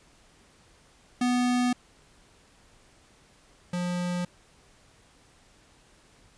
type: tone pair in turn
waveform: square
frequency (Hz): 246.9 / 177.36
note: B3 / F3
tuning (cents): 0 / +27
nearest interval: tritone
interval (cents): 573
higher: first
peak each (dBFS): -23 / -28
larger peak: first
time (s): 1.21-1.73 / 3.73-4.25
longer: neither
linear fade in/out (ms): 5
effects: pink hiss -59 dBFS RMS until 6.37 s + resampled to 22050 Hz